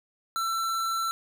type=tone; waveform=square; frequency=1341 Hz; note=E6; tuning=29 cents sharp; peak=-27 dBFS; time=0.36-1.11 s; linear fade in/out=0 ms; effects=none